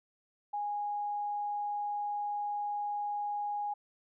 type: tone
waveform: sine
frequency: 825 Hz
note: G#5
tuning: 12 cents flat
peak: -32 dBFS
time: 0.53-3.74 s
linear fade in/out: 10 ms
effects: none